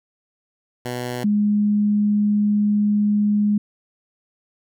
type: tone pair in turn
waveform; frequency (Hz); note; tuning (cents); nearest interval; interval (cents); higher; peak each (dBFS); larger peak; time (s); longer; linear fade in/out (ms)
10% pulse / sine; 123.47 / 207.7; B2 / G#3; 0 / 0; major sixth; 900; second; -17 / -15; second; 0.85-1.24 / 1.24-3.58; second; 5
effects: none